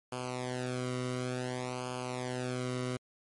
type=tone with flanger; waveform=sawtooth; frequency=125.9 Hz; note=B2; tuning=34 cents sharp; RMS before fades=-36 dBFS; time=0.12-2.97 s; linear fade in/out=5 ms; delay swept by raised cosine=0.52 to 1.2 ms; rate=0.56 Hz; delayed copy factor=-0.9; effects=MP3 48 kbps